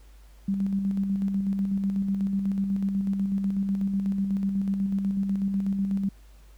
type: tone with tremolo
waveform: sine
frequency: 196 Hz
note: G3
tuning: in tune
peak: -22 dBFS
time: 0.48-6.09 s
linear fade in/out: 5 ms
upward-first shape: square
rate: 8.1 Hz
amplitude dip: 35%
effects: added 50 Hz sine -48 dBFS peak until 6.57 s + pink hiss -61 dBFS RMS until 6.57 s